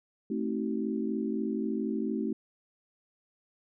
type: chord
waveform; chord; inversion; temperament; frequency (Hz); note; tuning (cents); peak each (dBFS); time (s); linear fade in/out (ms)
sine; A diminished seventh; none; just; 220 / 264 / 316.8 / 380.2; A3 / C4 / Eb4 / Gb4; 0 / +16 / +31 / +47; -32 / -35 / -35 / -36; 0.3-2.33; 5
effects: none